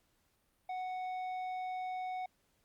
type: tone with tanh clipping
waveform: sine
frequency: 740 Hz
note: F#5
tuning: in tune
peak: -38 dBFS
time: 0.69-2.26 s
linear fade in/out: 5 ms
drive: 8 dB
effects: pink hiss -75 dBFS RMS until 2.64 s + Opus 48 kbps